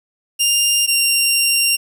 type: tone pair in turn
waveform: 15% pulse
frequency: 2800 / 2771 Hz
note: F7 / F7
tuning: +4 / -14 cents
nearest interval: unison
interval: 18 cents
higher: first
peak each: -6 dBFS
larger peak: neither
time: 0.39-0.87 / 0.87-1.77 s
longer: second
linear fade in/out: 20 ms
effects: 8-bit